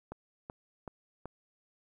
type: click train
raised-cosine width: 1 ms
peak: -27 dBFS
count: 4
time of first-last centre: 0.12-1.256 s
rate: 2.64 Hz
effects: 11-bit